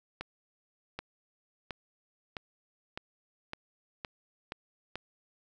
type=accelerating click train; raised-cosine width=0.3 ms; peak=-21 dBFS; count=9; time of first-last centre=0.21-4.956 s; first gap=780 ms; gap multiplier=0.92; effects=none